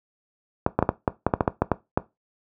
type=clicks; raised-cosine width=1 ms; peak=-4 dBFS; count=12; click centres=0.664 / 0.79 / 0.826 / 0.891 / 1.078 / 1.266 / 1.338 / 1.408 / 1.478 / 1.62 / 1.717 / 1.975 s; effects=noise-tail reverb RT60 0.2 s tail -17 dB re dry + high-pass 60 Hz 12 dB/octave

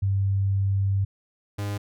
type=tone pair in turn; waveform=sine / 45% pulse; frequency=98 / 102.05 Hz; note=G2 / G#2; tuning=0 / -30 cents; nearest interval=minor second; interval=70 cents; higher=second; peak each=-20 / -27 dBFS; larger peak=first; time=0.02-1.05 / 1.58-1.78 s; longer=first; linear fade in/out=10 ms; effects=none

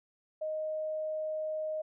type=tone; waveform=sine; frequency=622.3 Hz; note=D#5; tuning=in tune; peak=-32 dBFS; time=0.41-1.82 s; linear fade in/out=10 ms; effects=none

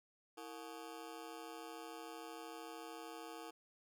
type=ring-modulated tone; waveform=20% pulse; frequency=393.5 Hz; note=G4; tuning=7 cents sharp; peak=-40 dBFS; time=0.37-3.51 s; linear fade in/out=10 ms; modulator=66.6 Hz; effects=none

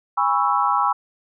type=chord; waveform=sine; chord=C# minor seventh; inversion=second; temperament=equal with one note detuned; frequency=818.2 / 987.8 / 1108.7 / 1318.5 Hz; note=G#5 / B5 / C#6 / E6; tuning=-26 / 0 / 0 / 0 cents; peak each=-22 dBFS; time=0.17-0.93 s; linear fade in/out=10 ms; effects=none

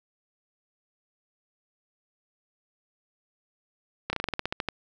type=slowing click train; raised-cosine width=0.3 ms; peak=-12 dBFS; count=12; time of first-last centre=4.1-4.687 s; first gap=30 ms; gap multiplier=1.11; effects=none

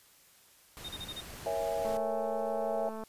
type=noise; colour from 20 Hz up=pink; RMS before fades=-46 dBFS; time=0.77-1.97 s; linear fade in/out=0 ms
type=tone bursts; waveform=triangle; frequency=3680 Hz; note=A#7; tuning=23 cents flat; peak=-37 dBFS; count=5; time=0.84-1.209 s; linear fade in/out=10 ms; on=49 ms; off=31 ms
type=chord; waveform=sine; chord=A# half-diminished seventh; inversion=none; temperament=equal with one note detuned; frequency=466.2 / 554.4 / 659.3 / 822.5 Hz; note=A#4 / C#5 / E5 / G#5; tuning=0 / 0 / 0 / -17 cents; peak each=-38 / -36 / -33 / -38 dBFS; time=1.46-2.89 s; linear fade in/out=2 ms
type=click train; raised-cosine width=1 ms; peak=-29 dBFS; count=262; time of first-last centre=1.85-3.036 s; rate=220 Hz
effects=white hiss -61 dBFS RMS until 3.08 s + resampled to 32000 Hz

